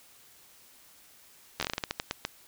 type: slowing click train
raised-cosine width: 0.2 ms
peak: -12 dBFS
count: 13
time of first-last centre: 1.6-2.25 s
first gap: 12 ms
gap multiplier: 1.25
effects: white hiss -57 dBFS RMS until 2.47 s